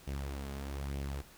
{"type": "tone with flanger", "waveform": "sawtooth", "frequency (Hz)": 69.3, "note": "C#2", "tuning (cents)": 0, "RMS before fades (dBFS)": -39, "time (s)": [0.07, 1.22], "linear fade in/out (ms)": 10, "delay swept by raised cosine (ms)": [0.33, 4.83], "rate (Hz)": 1.1, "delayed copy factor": 0.5, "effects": ["pink hiss -57 dBFS RMS until 1.37 s"]}